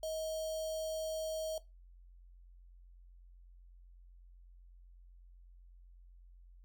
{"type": "tone with notch filter", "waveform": "square", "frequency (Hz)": 635, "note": "D#5", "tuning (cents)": 35, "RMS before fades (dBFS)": -39, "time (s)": [0.03, 1.58], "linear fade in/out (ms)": 2, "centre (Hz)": 1900, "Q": 1.9, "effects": ["noise-tail reverb RT60 0.2 s tail -17 dB re dry", "added 44 Hz sine -55 dBFS peak until 6.64 s"]}